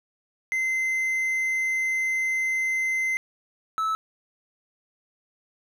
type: tone pair in turn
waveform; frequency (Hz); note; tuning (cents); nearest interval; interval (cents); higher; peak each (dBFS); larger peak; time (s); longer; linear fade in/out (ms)
triangle; 2067 / 1305.4; C7 / E6; -22 / -17; minor sixth; 795; first; -21; neither; 0.52-3.17 / 3.78-3.95; first; 0
effects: none